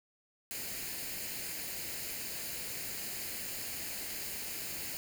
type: noise with comb filter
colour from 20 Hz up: white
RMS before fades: -40 dBFS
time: 0.51-4.97 s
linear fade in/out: 0 ms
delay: 0.43 ms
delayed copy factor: +0.55
effects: none